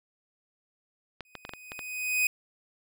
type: clicks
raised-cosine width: 0.3 ms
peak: -21 dBFS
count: 7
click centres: 1.207 / 1.353 / 1.451 / 1.493 / 1.536 / 1.719 / 1.792 s
type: tone with exponential growth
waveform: 45% pulse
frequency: 2500 Hz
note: D#7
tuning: 8 cents sharp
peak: -21 dBFS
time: 1.25-2.27 s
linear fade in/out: 2 ms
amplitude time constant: 220 ms
effects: none